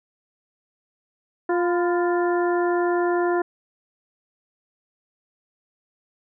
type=harmonic tone with a mistuned harmonic; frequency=351.1 Hz; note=F4; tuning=9 cents sharp; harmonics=1 / 2 / 3 / 4 / 5; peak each=-20 / -26 / -30 / -32 / -34 dBFS; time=1.49-3.42 s; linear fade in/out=5 ms; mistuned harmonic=3; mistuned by=-55 cents; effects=none